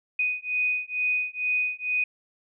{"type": "beating tone pair", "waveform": "sine", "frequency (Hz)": [2489, 2491.2], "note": ["D#7", "D#7"], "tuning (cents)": [0, 2], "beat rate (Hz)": 2.2, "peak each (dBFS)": [-27, -27], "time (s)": [0.19, 2.04], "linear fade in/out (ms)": 5, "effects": []}